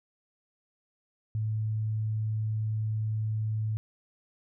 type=tone; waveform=sine; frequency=108.8 Hz; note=A2; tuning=19 cents flat; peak=-27 dBFS; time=1.35-3.77 s; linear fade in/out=0 ms; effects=none